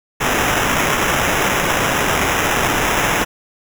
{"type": "noise with sample-and-hold", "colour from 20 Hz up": "white", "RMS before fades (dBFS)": -17, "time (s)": [0.2, 3.25], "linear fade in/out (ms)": 20, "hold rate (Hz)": 4410, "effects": []}